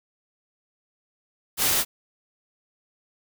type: noise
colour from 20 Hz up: white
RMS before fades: -22 dBFS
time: 1.57-1.85 s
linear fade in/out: 50 ms
effects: none